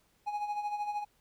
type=tone with tremolo; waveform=triangle; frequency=830.6 Hz; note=G#5; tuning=in tune; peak=-28 dBFS; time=0.26-1.05 s; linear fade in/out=20 ms; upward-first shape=sine; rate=13 Hz; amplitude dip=60%; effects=pink hiss -70 dBFS RMS until 1.2 s